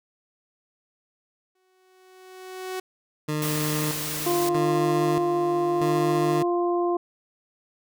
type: tone with exponential growth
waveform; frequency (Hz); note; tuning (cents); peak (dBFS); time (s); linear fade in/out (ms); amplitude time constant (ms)
sawtooth; 372.5; F#4; +12; -24; 1.55-2.8; 5; 270
type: tone with tremolo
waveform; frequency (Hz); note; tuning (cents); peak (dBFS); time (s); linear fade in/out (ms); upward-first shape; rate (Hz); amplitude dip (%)
20% pulse; 151.8; D#3; -42; -20; 3.28-6.43; 10; square; 0.79; 65
type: noise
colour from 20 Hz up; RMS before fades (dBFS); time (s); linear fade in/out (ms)
white; -31; 3.42-4.49; 2
type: harmonic tone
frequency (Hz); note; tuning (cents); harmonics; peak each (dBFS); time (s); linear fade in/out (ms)
349.2; F4; 0; 1 / 2 / 3; -22 / -28 / -31; 4.26-6.97; 5
effects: none